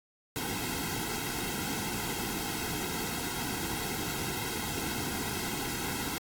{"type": "noise with comb filter", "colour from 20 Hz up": "pink", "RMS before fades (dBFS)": -34, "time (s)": [0.36, 6.18], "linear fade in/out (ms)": 0, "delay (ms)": 1.7, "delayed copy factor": -0.95, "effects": ["AAC 64 kbps"]}